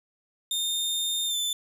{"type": "tone with pitch glide", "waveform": "sawtooth", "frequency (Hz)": [3641, 3529], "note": ["A#7", "A7"], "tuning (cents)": [-41, 4], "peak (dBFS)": -23, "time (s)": [0.51, 1.53], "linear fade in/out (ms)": 2, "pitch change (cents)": -55, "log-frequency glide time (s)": [1.26, 1.36], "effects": []}